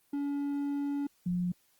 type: tone pair in turn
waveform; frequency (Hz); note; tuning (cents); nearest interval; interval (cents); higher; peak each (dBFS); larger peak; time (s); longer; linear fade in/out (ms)
triangle / sine; 284.2 / 177.95; C#4 / F3; +43 / +33; minor sixth; 810; first; -28; neither; 0.13-1.07 / 1.26-1.52; first; 5
effects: white hiss -69 dBFS RMS until 1.79 s + Opus 24 kbps